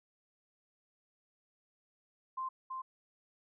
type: tone with echo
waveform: sine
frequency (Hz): 1045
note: C6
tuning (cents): -2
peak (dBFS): -35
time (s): 2.37-2.49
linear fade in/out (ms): 10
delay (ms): 330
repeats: 1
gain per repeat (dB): -3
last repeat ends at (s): 2.82
effects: none